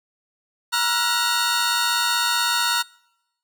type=tone cluster; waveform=35% pulse; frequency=951 / 1360 / 1456 / 3699 / 4361 Hz; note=A#5 / F6 / F#6 / A#7 / C#8; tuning=+34 / -46 / -28 / -14 / -29 cents; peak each=-24 dBFS; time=0.72-2.83 s; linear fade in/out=20 ms; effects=noise-tail reverb RT60 0.9 s tail -26 dB re dry